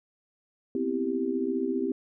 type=chord; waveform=sine; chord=C major seventh; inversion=third; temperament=equal; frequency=246.9 / 261.6 / 329.6 / 392 Hz; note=B3 / C4 / E4 / G4; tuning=0 / 0 / 0 / 0 cents; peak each=-35 / -30 / -32 / -30 dBFS; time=0.75-1.92 s; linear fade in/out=2 ms; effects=none